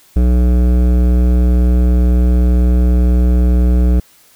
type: tone with hard clipping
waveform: triangle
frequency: 61 Hz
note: B1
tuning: 21 cents flat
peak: -10 dBFS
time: 0.16-4 s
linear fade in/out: 5 ms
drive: 18 dB
effects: white hiss -48 dBFS RMS until 4.35 s